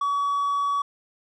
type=tone; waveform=triangle; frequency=1134 Hz; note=C#6; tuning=39 cents sharp; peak=-19 dBFS; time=0.01-0.82 s; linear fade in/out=5 ms; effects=tanh soft clip ceiling -15 dBFS + resampled to 22050 Hz